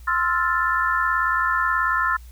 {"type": "chord", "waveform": "sine", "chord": "F major seventh", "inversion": "second", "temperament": "equal", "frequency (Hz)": [1046.5, 1318.5, 1396.9, 1760], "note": ["C6", "E6", "F6", "A6"], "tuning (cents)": [0, 0, 0, 0], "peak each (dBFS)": -24, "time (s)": [0.07, 2.17], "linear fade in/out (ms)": 10, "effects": ["added 60 Hz sine -39 dBFS peak until 2.31 s", "white hiss -55 dBFS RMS until 2.31 s"]}